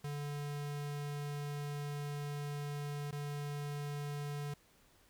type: tone with dropouts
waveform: square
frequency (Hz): 145.2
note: D3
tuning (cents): -19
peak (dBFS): -39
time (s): 0.04-4.54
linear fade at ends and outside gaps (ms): 5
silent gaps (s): 3.111-3.125
effects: pink hiss -67 dBFS RMS until 5.09 s